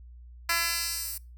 10% pulse tone with high-pass filter sweep, 337.3 Hz, E4, 40 cents sharp, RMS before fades -30 dBFS, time 0.49-1.18 s, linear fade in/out 5 ms, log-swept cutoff 1600 to 11000 Hz, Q 0.75, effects noise-tail reverb RT60 0.3 s tail -24 dB re dry + added 60 Hz sine -45 dBFS peak until 1.37 s

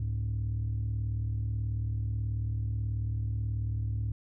sine tone pair together, 67.5 / 105.9 Hz, C#2 / G#2, -45 / +34 cents, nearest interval minor sixth, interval 779 cents, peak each -32 / -28 dBFS, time 0-4.12 s, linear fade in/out 5 ms, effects tanh soft clip ceiling -26 dBFS

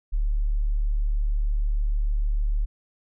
sine tone, 36.71 Hz, D1, in tune, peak -20 dBFS, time 0.12-2.66 s, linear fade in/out 20 ms, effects none

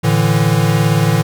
square chord, A suspended fourth, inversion none, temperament equal with one note detuned, 112.12 / 146.83 / 164.81 Hz, A2 / D3 / E3, +33 / 0 / 0 cents, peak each -16 dBFS, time 0.03-1.23 s, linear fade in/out 20 ms, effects none

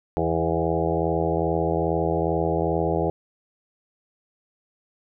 harmonic tone with a mistuned harmonic, 82.41 Hz, E2, in tune, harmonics 1 / 2 / 4 / 5 / 6 / 7 / 8 / 9 / 10, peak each -30 / -28 / -28 / -27 / -28 / -32 / -31 / -31 / -33 dBFS, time 0.17-3.1 s, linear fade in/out 0 ms, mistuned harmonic 8, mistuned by +15 cents, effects none

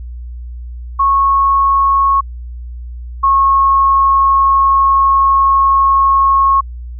sine tone pair in turn, 1099 / 1092 Hz, C#6 / C#6, -15 / -26 cents, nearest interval unison, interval 11 cents, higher first, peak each -8 / -7 dBFS, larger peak second, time 0.99-2.21 / 3.23-6.61 s, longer second, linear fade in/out 10 ms, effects added 60 Hz sine -24 dBFS peak until 6.99 s

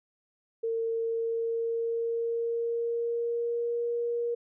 sine tone with pitch glide, 455.4 to 472.8 Hz, A#4 to A#4, -40 to +24 cents, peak -27 dBFS, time 0.63-4.35 s, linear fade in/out 10 ms, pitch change +64 cents, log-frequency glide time 0.87-3.85 s, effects none

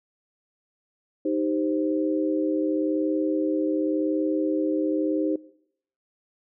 sine chord, C minor, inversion first, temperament equal, 311.1 / 392 / 523.3 Hz, Eb4 / G4 / C5, 0 / 0 / 0 cents, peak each -24 / -29 / -29 dBFS, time 1.25-5.36 s, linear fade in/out 5 ms, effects noise-tail reverb RT60 0.7 s tail -20 dB re dry

